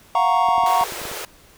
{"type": "chord", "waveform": "triangle", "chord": "Gb major seventh", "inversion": "third", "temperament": "equal", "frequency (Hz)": [698.5, 740, 932.3, 1108.7], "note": ["F5", "Gb5", "Bb5", "Db6"], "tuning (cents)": [0, 0, 0, 0], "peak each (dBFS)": [-20, -19, -17, -19], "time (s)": [0.15, 0.84], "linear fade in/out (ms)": 2}
{"type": "clicks", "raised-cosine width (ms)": 2, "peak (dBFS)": -23, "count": 8, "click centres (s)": [0.487, 0.581, 0.637, 0.812, 0.922, 1.016, 1.054, 1.115]}
{"type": "high-pass noise", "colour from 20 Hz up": "pink", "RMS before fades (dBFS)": -31, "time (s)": [0.66, 1.25], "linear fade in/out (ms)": 2, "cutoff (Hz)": 340, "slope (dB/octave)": 96}
{"effects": ["pink hiss -50 dBFS RMS until 1.57 s"]}